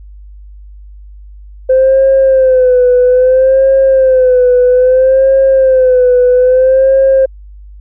sine tone with vibrato, 516 Hz, C5, 24 cents flat, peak -3 dBFS, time 1.69-7.26 s, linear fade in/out 10 ms, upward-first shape sine, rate 0.61 Hz, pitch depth 68 cents each way, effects tanh soft clip ceiling -1 dBFS + added 50 Hz sine -30 dBFS peak until 7.8 s

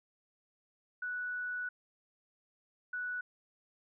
sine tone bursts at uneven times, 1477 Hz, F#6, 3 cents flat, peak -35 dBFS, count 2, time 1.02-1.69 / 2.93-3.21 s, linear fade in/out 5 ms, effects none

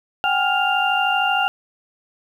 sine tone cluster, 759 / 812 / 1405 / 2788 Hz, F#5 / G#5 / F6 / F7, +44 / -39 / +10 / -4 cents, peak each -22 dBFS, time 0.24-1.48 s, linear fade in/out 0 ms, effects 8-bit

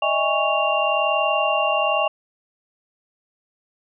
sine tone cluster, 608 / 649 / 816 / 1113 / 2780 Hz, D#5 / E5 / G#5 / C#6 / F7, -40 / -27 / -31 / +7 / -9 cents, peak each -24 dBFS, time 0.02-2.08 s, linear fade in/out 5 ms, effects none

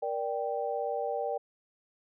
sine chord, G minor, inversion first, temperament just, 470.4 / 588 / 784 Hz, Bb4 / D5 / G5, +16 / +2 / 0 cents, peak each -34 dBFS, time 0.02-1.38 s, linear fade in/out 10 ms, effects none

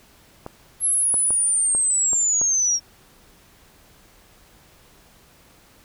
clicks, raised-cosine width 1 ms, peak -18 dBFS, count 6, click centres 0.464 / 1.142 / 1.306 / 1.75 / 2.132 / 2.415 s
sine linear sweep, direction down, 11175 to 5540 Hz, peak -17 dBFS, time 0.8-2.8 s, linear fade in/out 50 ms
effects pink hiss -53 dBFS RMS until 5.84 s

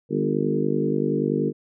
harmonic tone with a mistuned harmonic, 50.4 Hz, G1, 49 cents sharp, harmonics 3 / 4 / 5 / 6 / 7 / 8 / 9, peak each -28 / -28 / -28 / -28 / -28 / -28 / -28 dBFS, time 0.09-1.53 s, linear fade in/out 50 ms, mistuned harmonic 5, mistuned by -23 cents, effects none

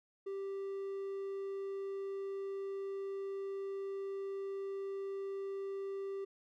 triangle tone, 392 Hz, G4, in tune, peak -36 dBFS, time 0.26-6.25 s, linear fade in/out 10 ms, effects none

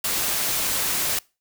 white noise, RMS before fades -24 dBFS, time 0.04-1.19 s, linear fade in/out 5 ms, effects noise-tail reverb RT60 0.3 s tail -24 dB re dry

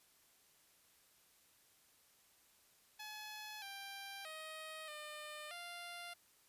10% pulse tone with pitch steps, 852 / 790 / 629 / 603 / 697 Hz, G#5 / G5 / D#5 / D5 / F5, +44 / +13 / +19 / +46 / -4 cents, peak -39 dBFS, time 2.99-6.14 s, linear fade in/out 10 ms, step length 630 ms, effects white hiss -70 dBFS RMS until 6.48 s + resampled to 32000 Hz

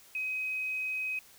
sine tone, 2526 Hz, D#7, 26 cents sharp, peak -31 dBFS, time 0.15-1.19 s, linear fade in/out 2 ms, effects white hiss -57 dBFS RMS until 1.38 s

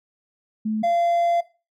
sine / triangle tone pair in turn, 216.5 / 687.3 Hz, A3 / F5, -28 / -28 cents, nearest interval octave + minor sixth, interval 2000 cents, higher second, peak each -21 / -16 dBFS, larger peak second, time 0.65-0.83 / 0.83-1.41 s, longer second, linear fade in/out 10 ms, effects noise-tail reverb RT60 0.3 s tail -17 dB re dry

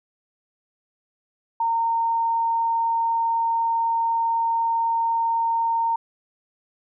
sine tone, 918 Hz, A#5, 27 cents flat, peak -19 dBFS, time 1.6-5.96 s, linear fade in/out 5 ms, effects none

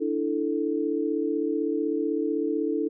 sine chord, D suspended second, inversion none, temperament equal, 293.7 / 329.6 / 440 Hz, D4 / E4 / A4, 0 / 0 / 0 cents, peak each -28 dBFS, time 0-2.89 s, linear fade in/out 20 ms, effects none

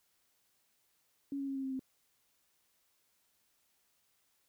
sine tone with pitch steps, 278.8 / 275.4 / 272.1 / 268.8 / 265.6 / 262.4 Hz, C#4 / C#4 / C#4 / C4 / C4 / C4, +10 / -11 / -32 / +47 / +26 / +5 cents, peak -35 dBFS, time 1.32-1.794 s, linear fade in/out 2 ms, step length 79 ms, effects white hiss -75 dBFS RMS until 4.48 s

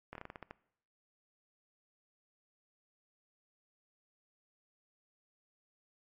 slowing click train, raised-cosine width 0.5 ms, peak -29 dBFS, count 9, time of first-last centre 0.13-0.509 s, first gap 23 ms, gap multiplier 1.2, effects noise-tail reverb RT60 0.7 s tail -20 dB re dry + MP3 48 kbps

